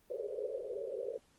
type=band-pass noise; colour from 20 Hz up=pink; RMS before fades=-40 dBFS; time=0.1-1.18 s; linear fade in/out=5 ms; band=400 to 570 Hz; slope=96 dB/octave; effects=pink hiss -69 dBFS RMS until 1.38 s + Opus 24 kbps